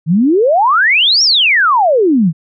sine exponential two-way sweep, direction up then down, 148.3 to 5700 to 148.3 Hz, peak -7 dBFS, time 0.06-2.33 s, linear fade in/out 50 ms, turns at 1.23 s, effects none

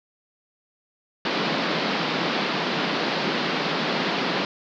pink band-pass noise, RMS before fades -25 dBFS, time 1.25-4.45 s, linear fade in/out 2 ms, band 160 to 4800 Hz, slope 48 dB/octave, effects none

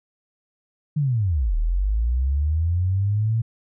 sine linear two-way sweep, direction down then up, 155.56 to 37.05 to 115.5 Hz, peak -18 dBFS, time 0.96-3.42 s, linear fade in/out 10 ms, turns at 1.56 s, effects none

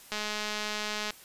click train, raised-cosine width 0.2 ms, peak -16 dBFS, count 209, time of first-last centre 0.12-1.106 s, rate 211 Hz, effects white hiss -52 dBFS RMS until 1.24 s + resampled to 32000 Hz

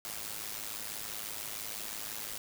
white noise with amplitude modulation, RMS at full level -37 dBFS, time 0.05-2.38 s, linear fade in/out 0 ms, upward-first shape sine, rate 106 Hz, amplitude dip 75%, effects none

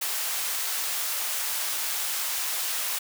white high-pass noise, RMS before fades -29 dBFS, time 0.01-2.99 s, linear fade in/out 10 ms, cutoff 700 Hz, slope 12 dB/octave, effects none

